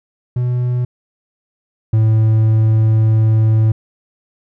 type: tone pair in turn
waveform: triangle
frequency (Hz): 123.47 / 110.11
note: B2 / A2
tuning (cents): 0 / +2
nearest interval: major second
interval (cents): 198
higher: first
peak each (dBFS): -12 / -7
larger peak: second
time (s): 0.36-0.85 / 1.93-3.72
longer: second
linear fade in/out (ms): 5
effects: none